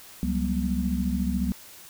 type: tone cluster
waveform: sine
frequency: 69 / 184.9 / 199.1 / 240.3 Hz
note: C#2 / F#3 / G3 / B3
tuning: -7 / -1 / +27 / -47 cents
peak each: -29 dBFS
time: 0.23-1.52 s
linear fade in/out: 0 ms
effects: white hiss -47 dBFS RMS until 1.89 s